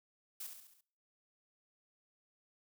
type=noise with echo; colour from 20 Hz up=blue; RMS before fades=-44 dBFS; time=0.4-0.47 s; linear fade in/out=5 ms; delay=68 ms; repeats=5; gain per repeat=-5 dB; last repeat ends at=0.81 s; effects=noise-tail reverb RT60 0.6 s tail -24 dB re dry